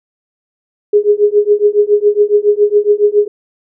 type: tone with tremolo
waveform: sine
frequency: 414.7 Hz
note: G#4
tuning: 3 cents flat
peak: -3 dBFS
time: 0.93-3.28 s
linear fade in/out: 5 ms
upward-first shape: triangle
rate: 7.2 Hz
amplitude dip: 100%
effects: none